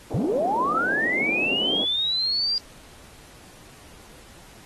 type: band-pass noise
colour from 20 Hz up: pink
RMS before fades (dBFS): -31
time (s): 0.1-1.85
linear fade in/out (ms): 10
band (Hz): 230 to 650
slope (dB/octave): 24
type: linear sweep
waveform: sine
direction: up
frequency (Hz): 93.3 to 4830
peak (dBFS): -21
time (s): 0.14-2.58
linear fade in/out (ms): 0
effects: pink hiss -49 dBFS RMS until 4.65 s + AAC 32 kbps